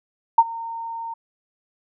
sine tone with ADSR envelope, 917 Hz, A#5, 29 cents flat, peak -6 dBFS, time 0.38-1.14 s, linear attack 6 ms, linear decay 44 ms, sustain -22 dB, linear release 7 ms, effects none

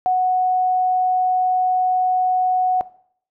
sine tone, 738 Hz, F#5, 5 cents flat, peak -14 dBFS, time 0.06-2.81 s, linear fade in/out 0 ms, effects noise-tail reverb RT60 0.6 s tail -18 dB re dry

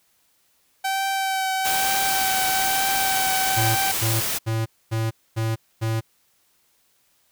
sawtooth tone with vibrato, 770 Hz, G5, 31 cents flat, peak -18 dBFS, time 0.84-3.92 s, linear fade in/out 10 ms, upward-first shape triangle, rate 1.1 Hz, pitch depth 21 cents each way
white noise, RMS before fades -25 dBFS, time 1.64-4.39 s, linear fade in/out 20 ms
square tone bursts, 112.1 Hz, A2, 33 cents sharp, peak -22 dBFS, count 6, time 3.56-6.01 s, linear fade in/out 20 ms, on 200 ms, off 250 ms
effects white hiss -64 dBFS RMS until 7.31 s

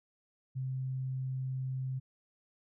sine tone, 130.81 Hz, C3, in tune, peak -33 dBFS, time 0.55-2 s, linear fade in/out 20 ms, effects none

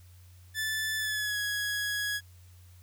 sawtooth tone with pitch glide, 1751 to 1668.1 Hz, A6 to G#6, -9 to +7 cents, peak -26 dBFS, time 0.54-2.21 s, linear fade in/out 50 ms, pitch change -84 cents, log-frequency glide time 0.98-1.38 s, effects added 90 Hz sine -51 dBFS peak until 2.82 s + white hiss -63 dBFS RMS until 2.82 s

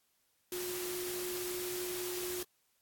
sine tone in noise, 360 Hz, F#4, 47 cents flat, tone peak -38 dBFS, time 0.52-2.43 s, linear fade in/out 2 ms, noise white, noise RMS -41 dBFS, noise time 0.52-2.43 s, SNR 0 dB, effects white hiss -75 dBFS RMS until 2.81 s + AAC 64 kbps

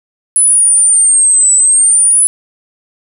sine exponential two-way sweep, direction down then up, 10110 to 7910 to 10110 Hz, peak -5 dBFS, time 0.36-2.27 s, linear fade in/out 0 ms, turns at 1.53 s, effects none

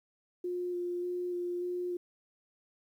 sine tone with vibrato, 354.7 Hz, F4, 27 cents sharp, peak -32 dBFS, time 0.44-1.97 s, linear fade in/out 5 ms, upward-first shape square, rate 1.7 Hz, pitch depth 10 cents each way, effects 11-bit

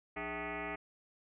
sine tone with frequency modulation, 772 Hz, G5, 27 cents flat, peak -37 dBFS, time 0.16-0.76 s, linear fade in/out 10 ms, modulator 237 Hz, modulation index 6.9, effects none

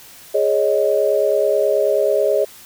sine chord, Ab suspended fourth, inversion none, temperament just, 415.3 / 553.7 / 623 Hz, Ab4 / Db5 / Eb5, 0 / -2 / +2 cents, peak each -18 dBFS, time 0.34-2.45 s, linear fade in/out 10 ms, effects white hiss -42 dBFS RMS until 2.65 s

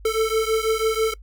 square beating tone pair, 440 / 446.1 Hz, A4 / A4, 0 / +24 cents, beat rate 6.1 Hz, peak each -22 / -23 dBFS, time 0.05-1.14 s, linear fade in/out 5 ms, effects noise-tail reverb RT60 0.1 s tail -24 dB re dry + added 50 Hz sine -40 dBFS peak until 1.22 s

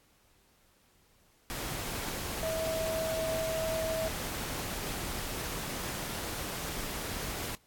sine tone in noise, 645 Hz, E5, 38 cents flat, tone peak -31 dBFS, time 2.43-4.08 s, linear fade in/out 0 ms, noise pink, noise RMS -37 dBFS, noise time 1.5-7.55 s, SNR +3 dB, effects pink hiss -66 dBFS RMS until 7.66 s + AAC 64 kbps

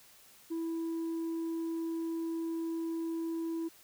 sine tone, 329.4 Hz, E4, 1 cent flat, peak -30 dBFS, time 0.5-3.69 s, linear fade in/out 20 ms, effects tanh soft clip ceiling -32 dBFS + white hiss -59 dBFS RMS until 3.83 s

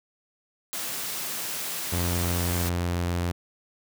white high-pass noise, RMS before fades -32 dBFS, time 0.73-2.69 s, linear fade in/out 0 ms, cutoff 110 Hz, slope 96 dB/octave
sawtooth tone, 87.3 Hz, F2, in tune, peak -21 dBFS, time 1.92-3.32 s, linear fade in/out 10 ms
effects none

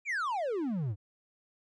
triangle exponential sweep, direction down, 2472 to 92.5 Hz, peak -28 dBFS, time 0.05-0.96 s, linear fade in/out 50 ms, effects resampled to 22050 Hz

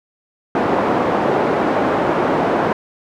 pink band-pass noise, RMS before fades -17 dBFS, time 0.55-2.73 s, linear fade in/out 2 ms, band 300 to 970 Hz, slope 12 dB/octave, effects none

